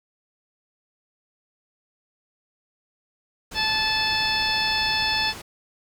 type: low-pass noise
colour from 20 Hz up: pink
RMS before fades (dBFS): -38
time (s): 3.51-5.42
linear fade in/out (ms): 10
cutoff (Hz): 11000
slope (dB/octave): 12
type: harmonic tone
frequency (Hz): 872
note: A5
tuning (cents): -16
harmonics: 1 / 2 / 3 / 4 / 5 / 6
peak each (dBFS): -28 / -28 / -28 / -28 / -28 / -28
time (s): 3.54-5.34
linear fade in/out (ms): 50
effects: none